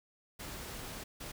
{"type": "noise bursts at uneven times", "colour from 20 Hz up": "pink", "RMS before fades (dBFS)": -44, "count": 2, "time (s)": [[0.39, 1.04], [1.2, 1.32]], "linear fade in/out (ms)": 10, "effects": []}